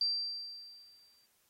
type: tone with exponential decay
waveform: sine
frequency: 4700 Hz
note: D8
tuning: 1 cent sharp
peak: -27 dBFS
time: 0.01-1.26 s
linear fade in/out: 2 ms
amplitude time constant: 270 ms
effects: white hiss -72 dBFS RMS until 1.49 s + AAC 48 kbps